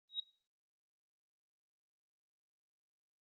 sine tone with exponential growth, 3808 Hz, A#7, 36 cents sharp, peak -32 dBFS, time 0.09-0.2 s, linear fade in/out 5 ms, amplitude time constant 23 ms, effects noise-tail reverb RT60 0.4 s tail -19 dB re dry + Opus 24 kbps

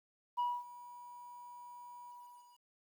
sine tone with ADSR envelope, 971 Hz, B5, 30 cents flat, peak -28 dBFS, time 0.37-2.64 s, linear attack 23 ms, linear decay 240 ms, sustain -21 dB, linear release 540 ms, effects tanh soft clip ceiling -30 dBFS + 11-bit

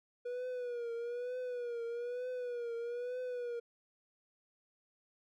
triangle tone with vibrato, 484.4 Hz, B4, 34 cents flat, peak -35 dBFS, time 0.25-3.6 s, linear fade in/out 10 ms, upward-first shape triangle, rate 1.1 Hz, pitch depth 80 cents each way, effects none

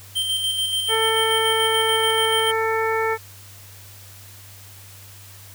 square tone with tremolo, 3136 Hz, G7, in tune, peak -20 dBFS, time 0.15-2.52 s, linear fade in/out 20 ms, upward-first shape square, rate 6.9 Hz, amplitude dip 35%
harmonic tone, 445.1 Hz, A4, 20 cents sharp, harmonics 1 / 2 / 3 / 4 / 5, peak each -22 / -25 / -27 / -28 / -29 dBFS, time 0.88-3.18 s, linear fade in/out 50 ms
effects added 98 Hz sine -44 dBFS peak until 5.54 s + white hiss -45 dBFS RMS until 5.54 s

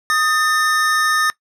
square tone pair together, 1244.5 / 1792.2 Hz, D#6 / A6, 0 / +31 cents, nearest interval tritone, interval 631 cents, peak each -18 dBFS, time 0.1-1.3 s, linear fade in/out 0 ms, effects noise-tail reverb RT60 0.1 s tail -20 dB re dry + low-pass 12000 Hz 12 dB/octave

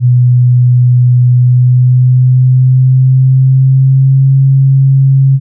sine tone with pitch glide, 123.9 to 135.11 Hz, B2 to C#3, +6 to -44 cents, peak -3 dBFS, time 0-5.4 s, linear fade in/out 50 ms, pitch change +150 cents, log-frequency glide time 1.33-4.35 s, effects none

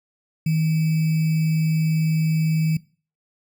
sine tone with sample-and-hold, 159.1 Hz, D#3, 39 cents sharp, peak -17 dBFS, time 0.46-2.77 s, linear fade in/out 5 ms, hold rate 2450 Hz, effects noise-tail reverb RT60 0.4 s tail -21 dB re dry

